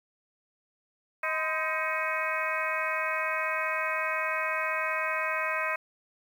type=harmonic tone with a mistuned harmonic; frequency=315.2 Hz; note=D#4; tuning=23 cents sharp; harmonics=2 / 3 / 4 / 5 / 6 / 7 / 8; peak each=-35 / -35 / -35 / -35 / -35 / -35 / -35 dBFS; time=1.23-5.76 s; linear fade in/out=5 ms; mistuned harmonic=3; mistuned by=+140 cents; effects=9-bit